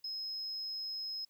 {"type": "tone", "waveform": "sine", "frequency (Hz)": 5130, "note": "E8", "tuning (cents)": -48, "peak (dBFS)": -36, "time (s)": [0.04, 1.25], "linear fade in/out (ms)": 5, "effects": ["tanh soft clip ceiling -34 dBFS", "white hiss -75 dBFS RMS until 1.29 s"]}